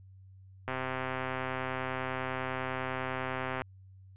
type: click train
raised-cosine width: 0.5 ms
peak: -19 dBFS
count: 383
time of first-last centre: 0.68-3.618 s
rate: 130 Hz
effects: added 95 Hz sine -51 dBFS peak until 4.16 s + resampled to 8000 Hz